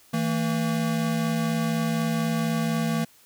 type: tone pair together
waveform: square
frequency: 162.9 / 227 Hz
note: E3 / A#3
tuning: -20 / -46 cents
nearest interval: tritone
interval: 574 cents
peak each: -27 / -26 dBFS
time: 0.13-3.05 s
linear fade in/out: 10 ms
effects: white hiss -56 dBFS RMS until 3.25 s